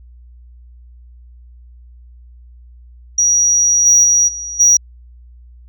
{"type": "tone with level steps", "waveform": "sine", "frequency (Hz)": 5770, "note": "F#8", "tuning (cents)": -44, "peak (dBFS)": [-9, -5, -8, -23, -5], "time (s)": [3.18, 4.77], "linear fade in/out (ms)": 5, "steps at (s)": [3.85, 4.03, 4.27, 4.59], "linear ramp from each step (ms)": 20, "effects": ["tanh soft clip ceiling -2 dBFS", "added 60 Hz sine -38 dBFS peak until 5.68 s"]}